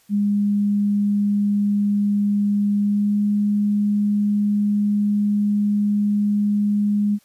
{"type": "tone with pitch glide", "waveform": "sine", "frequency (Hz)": [204.2, 206.2], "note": ["G#3", "G#3"], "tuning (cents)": [-29, -12], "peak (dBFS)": -16, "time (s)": [0.09, 7.19], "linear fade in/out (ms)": 50, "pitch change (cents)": 17, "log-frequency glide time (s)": [2.79, 3.2], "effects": ["white hiss -58 dBFS RMS until 7.24 s", "resampled to 32000 Hz"]}